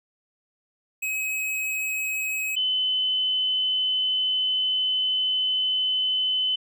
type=tone pair in turn; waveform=square / sine; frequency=2549 / 3031 Hz; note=D#7 / F#7; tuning=+41 / +41 cents; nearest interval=minor third; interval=300 cents; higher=second; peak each=-26 / -21 dBFS; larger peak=second; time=1.02-2.56 / 2.56-6.56 s; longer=second; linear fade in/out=10 ms; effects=none